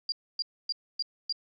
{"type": "tone bursts", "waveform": "sine", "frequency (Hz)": 4779, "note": "D8", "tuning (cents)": 29, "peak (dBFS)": -27, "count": 5, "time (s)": [0.09, 1.325], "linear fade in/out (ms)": 2, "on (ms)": 31, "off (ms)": 270, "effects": []}